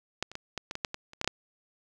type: clicks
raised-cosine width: 0.2 ms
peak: -12 / -27 / -19 / -16 / -18 / -17 / -11 / -18 / -30 / -13 / -12 / -8 dBFS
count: 12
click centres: 0.226 / 0.316 / 0.354 / 0.577 / 0.711 / 0.754 / 0.848 / 0.944 / 1.134 / 1.214 / 1.245 / 1.276 s
effects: none